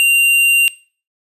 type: tone with hard clipping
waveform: sine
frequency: 2774 Hz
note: F7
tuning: 12 cents flat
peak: -10 dBFS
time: 0-0.68 s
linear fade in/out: 0 ms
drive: 14 dB
effects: noise-tail reverb RT60 0.4 s tail -21 dB re dry + resampled to 32000 Hz